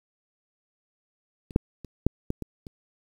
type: clicks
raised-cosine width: 3 ms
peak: -29 / -6 / -27 / -6 / -14 / -20 / -28 dBFS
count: 7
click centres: 1.508 / 1.561 / 1.847 / 2.066 / 2.304 / 2.423 / 2.668 s
effects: 8-bit